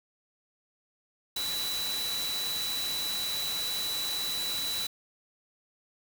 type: tone in noise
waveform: sine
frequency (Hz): 3951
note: B7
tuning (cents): 0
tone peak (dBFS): -31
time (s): 1.36-4.87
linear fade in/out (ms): 5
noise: white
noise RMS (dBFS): -36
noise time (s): 1.36-4.87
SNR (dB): +2
effects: none